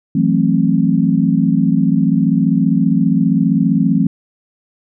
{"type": "chord", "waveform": "sine", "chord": "F# half-diminished seventh", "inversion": "third", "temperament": "equal with one note detuned", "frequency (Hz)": [164.81, 185, 220, 265.7], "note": ["E3", "F#3", "A3", "C4"], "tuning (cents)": [0, 0, 0, 27], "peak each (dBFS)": -16, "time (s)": [0.15, 4.07], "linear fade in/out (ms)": 5, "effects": []}